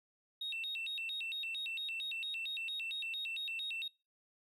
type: tone with vibrato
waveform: triangle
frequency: 3172 Hz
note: G7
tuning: 20 cents sharp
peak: -35 dBFS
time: 0.41-3.88 s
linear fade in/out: 5 ms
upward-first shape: square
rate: 4.4 Hz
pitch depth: 290 cents each way
effects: noise-tail reverb RT60 0.3 s tail -25 dB re dry + tanh soft clip ceiling -34 dBFS